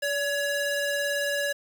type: ring-modulated tone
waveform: 45% pulse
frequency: 1128 Hz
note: C#6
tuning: 30 cents sharp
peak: -22 dBFS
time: 0.02-1.53 s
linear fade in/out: 10 ms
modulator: 555 Hz
effects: 8-bit